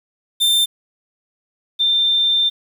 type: tone pair in turn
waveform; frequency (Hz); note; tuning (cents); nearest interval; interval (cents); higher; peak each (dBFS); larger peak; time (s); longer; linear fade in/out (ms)
45% pulse / sine; 3584 / 3584; A7 / A7; +31 / +31; unison; 0; neither; -13; neither; 0.4-0.66 / 1.79-2.5; second; 20
effects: 8-bit